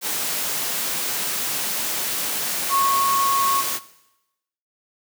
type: tone in noise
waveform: sine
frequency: 1100 Hz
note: C#6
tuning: 14 cents flat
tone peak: -17 dBFS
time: 2.69-3.64 s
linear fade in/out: 50 ms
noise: white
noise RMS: -25 dBFS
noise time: 0.01-3.8 s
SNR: +5 dB
effects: noise-tail reverb RT60 0.9 s tail -17 dB re dry + high-pass 150 Hz 12 dB/octave